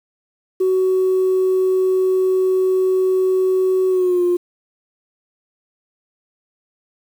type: tone with pitch glide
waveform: sine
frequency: 374.2 to 353.8 Hz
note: F#4 to F4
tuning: +20 to +23 cents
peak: -12 dBFS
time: 0.6-4.37 s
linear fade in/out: 10 ms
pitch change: -97 cents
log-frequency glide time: 3.89-4.23 s
effects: tanh soft clip ceiling -10 dBFS + 7-bit